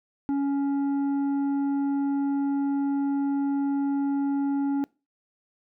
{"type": "tone with tanh clipping", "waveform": "triangle", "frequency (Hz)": 279.4, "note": "C#4", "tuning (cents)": 14, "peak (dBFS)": -24, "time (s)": [0.29, 4.84], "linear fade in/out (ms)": 0, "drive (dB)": 11, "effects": ["noise-tail reverb RT60 0.3 s tail -24 dB re dry"]}